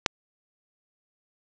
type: click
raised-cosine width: 0.2 ms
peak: -3 dBFS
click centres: 0.062 s
effects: resampled to 16000 Hz + 7-bit